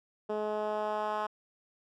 10% pulse tone with band-pass filter sweep, 212.2 Hz, G#3, 38 cents sharp, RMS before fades -33 dBFS, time 0.29-1.27 s, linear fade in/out 10 ms, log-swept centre 440 to 1000 Hz, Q 1.5, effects none

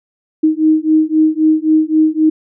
sine beating tone pair, 311.1 / 314.9 Hz, D#4 / D#4, 0 / +21 cents, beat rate 3.8 Hz, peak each -12 dBFS, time 0.43-2.3 s, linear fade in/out 10 ms, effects none

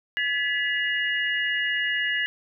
sine tone cluster, 1710 / 1974 / 2864 Hz, A6 / B6 / F7, -50 / -1 / +43 cents, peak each -26 / -27 / -29 dBFS, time 0.17-2.26 s, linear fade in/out 0 ms, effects none

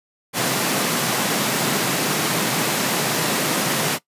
pink high-pass noise, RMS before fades -21 dBFS, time 0.33-3.99 s, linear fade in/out 50 ms, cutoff 130 Hz, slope 48 dB/octave, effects noise-tail reverb RT60 0.1 s tail -18 dB re dry + resampled to 32000 Hz

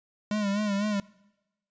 square tone with vibrato, 205 Hz, G#3, 22 cents flat, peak -26 dBFS, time 0.31-1 s, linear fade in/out 2 ms, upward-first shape sine, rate 4 Hz, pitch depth 68 cents each way, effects noise-tail reverb RT60 1.0 s tail -23 dB re dry + resampled to 16000 Hz

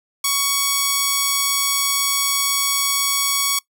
5% pulse tone, 1118 Hz, C#6, 14 cents sharp, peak -5 dBFS, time 0.24-3.59 s, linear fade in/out 5 ms, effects noise-tail reverb RT60 0.1 s tail -21 dB re dry

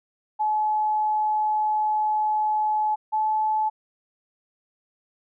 sine tone pair in turn, 855 / 863.4 Hz, A5 / A5, -50 / -33 cents, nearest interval unison, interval 17 cents, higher second, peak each -20 / -20 dBFS, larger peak neither, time 0.39-2.96 / 3.12-3.7 s, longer first, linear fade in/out 20 ms, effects none

